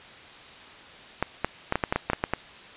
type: clicks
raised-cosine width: 0.5 ms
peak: -8 dBFS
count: 11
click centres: 1.226 / 1.446 / 1.724 / 1.756 / 1.838 / 1.925 / 1.96 / 2.1 / 2.133 / 2.239 / 2.336 s
effects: white hiss -46 dBFS RMS until 2.76 s + resampled to 8000 Hz